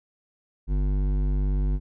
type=tone with hard clipping; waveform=sine; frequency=49 Hz; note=G1; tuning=in tune; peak=-23 dBFS; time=0.67-1.8 s; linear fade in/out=50 ms; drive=12 dB; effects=none

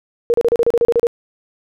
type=tone bursts; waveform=sine; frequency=470.7 Hz; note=A#4; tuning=17 cents sharp; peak=-10 dBFS; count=11; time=0.3-1.069 s; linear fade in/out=0 ms; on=39 ms; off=34 ms; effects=none

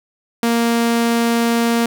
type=tone; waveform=sawtooth; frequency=233.1 Hz; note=A#3; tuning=in tune; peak=-10 dBFS; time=0.43-1.86 s; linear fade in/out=2 ms; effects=none

